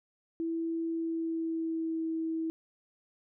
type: tone with pitch glide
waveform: sine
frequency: 329.6 to 323.8 Hz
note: E4 to E4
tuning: 0 to -31 cents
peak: -30 dBFS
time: 0.4-2.5 s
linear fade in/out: 0 ms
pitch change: -31 cents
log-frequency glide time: 0.88-2.06 s
effects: none

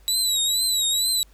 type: tone with vibrato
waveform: 25% pulse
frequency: 3904 Hz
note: B7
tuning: 21 cents flat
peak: -15 dBFS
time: 0.08-1.23 s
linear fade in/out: 0 ms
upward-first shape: triangle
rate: 2.2 Hz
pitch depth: 97 cents each way
effects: added 50 Hz sine -49 dBFS peak until 1.33 s + pink hiss -59 dBFS RMS until 1.33 s

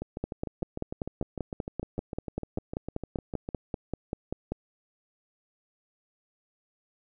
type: two click trains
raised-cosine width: 2 ms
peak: -21 / -17 dBFS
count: 24 / 23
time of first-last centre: 0.02-3.489 / 0.24-4.52 s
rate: 6.63 / 5.14 Hz
effects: none

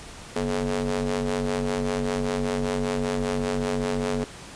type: ring-modulated tone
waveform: sawtooth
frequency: 94.7 Hz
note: F#2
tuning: 41 cents sharp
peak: -17 dBFS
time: 0.36-4.24 s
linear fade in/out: 0 ms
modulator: 334 Hz
effects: pink hiss -42 dBFS RMS until 4.55 s + resampled to 22050 Hz

